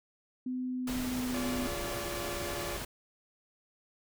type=tone with pitch glide; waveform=sine; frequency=253.8 to 251 Hz; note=B3 to B3; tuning=+47 to +28 cents; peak=-32 dBFS; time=0.46-1.67 s; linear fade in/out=5 ms; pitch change=-19 cents; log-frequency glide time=0.68-1.25 s
type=noise; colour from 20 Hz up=pink; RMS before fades=-39 dBFS; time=0.87-2.85 s; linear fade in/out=5 ms
type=chord; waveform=sawtooth; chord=D diminished; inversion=first; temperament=equal with one note detuned; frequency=349.2 / 415.3 / 575.2 Hz; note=F4 / Ab4 / D5; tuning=0 / 0 / -36 cents; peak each=-37 / -42 / -36 dBFS; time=1.34-2.77 s; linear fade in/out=2 ms
effects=none